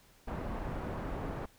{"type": "low-pass noise", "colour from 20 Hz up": "pink", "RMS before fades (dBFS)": -38, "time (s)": [0.27, 1.46], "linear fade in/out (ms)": 10, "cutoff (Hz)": 1100, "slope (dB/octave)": 12, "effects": ["pink hiss -63 dBFS RMS until 1.58 s"]}